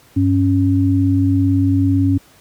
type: tone pair together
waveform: sine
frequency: 98 / 276.1 Hz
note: G2 / C#4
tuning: 0 / -7 cents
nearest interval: octave + tritone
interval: 1793 cents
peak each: -14 dBFS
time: 0.16-2.18 s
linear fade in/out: 10 ms
effects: pink hiss -49 dBFS RMS until 2.4 s + high-pass 60 Hz 12 dB/octave